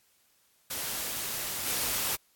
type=noise with level steps; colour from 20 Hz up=white; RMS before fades=-34 / -30 dBFS; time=0.7-2.16 s; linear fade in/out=10 ms; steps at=1.66 s; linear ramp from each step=10 ms; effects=white hiss -67 dBFS RMS until 2.35 s + AAC 64 kbps